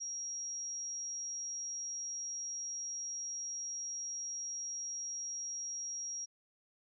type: tone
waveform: sine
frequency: 5650 Hz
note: F8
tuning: 19 cents sharp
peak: -38 dBFS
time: 0-6.26 s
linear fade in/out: 20 ms
effects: none